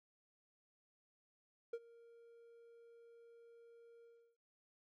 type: tone with ADSR envelope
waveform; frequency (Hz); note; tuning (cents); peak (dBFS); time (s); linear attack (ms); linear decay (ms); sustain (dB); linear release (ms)
triangle; 466.2; A#4; 0; -36; 1.73-4.37; 6; 49; -22; 330
effects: none

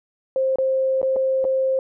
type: tone with dropouts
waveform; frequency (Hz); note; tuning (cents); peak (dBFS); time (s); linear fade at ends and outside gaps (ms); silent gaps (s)
sine; 528; C5; +16; -17; 0.36-1.79; 1; 0.558-0.585 / 1.016-1.029 / 1.161-1.165 / 1.443-1.45
effects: none

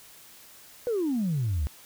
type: exponential sweep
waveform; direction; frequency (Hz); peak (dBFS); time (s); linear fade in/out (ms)
sine; down; 504 to 66.4; -23; 0.87-1.67; 0
effects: tanh soft clip ceiling -21 dBFS + white hiss -51 dBFS RMS until 1.85 s

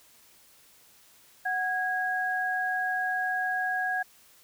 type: tone pair together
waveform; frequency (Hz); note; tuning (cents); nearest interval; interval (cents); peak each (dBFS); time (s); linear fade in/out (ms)
sine; 740 / 1645.5; F#5 / G#6; 0 / -16; octave + major second; 1384; -30 / -28; 1.45-4.03; 10
effects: white hiss -58 dBFS RMS until 4.43 s

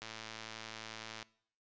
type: click train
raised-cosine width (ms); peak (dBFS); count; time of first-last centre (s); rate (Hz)
0.2; -27; 135; 0.02-1.227; 111
effects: noise-tail reverb RT60 0.6 s tail -21 dB re dry + resampled to 16000 Hz

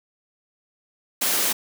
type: high-pass noise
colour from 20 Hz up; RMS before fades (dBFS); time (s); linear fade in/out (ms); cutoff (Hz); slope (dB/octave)
white; -22; 1.21-1.53; 10; 170; 24
effects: none

